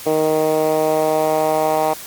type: tone with band-pass filter sweep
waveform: 10% pulse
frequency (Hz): 156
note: D#3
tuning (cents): +5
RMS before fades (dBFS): -17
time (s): 0.06-1.94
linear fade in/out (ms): 10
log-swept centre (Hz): 470 to 760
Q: 2
effects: white hiss -34 dBFS RMS until 2.06 s + Opus 48 kbps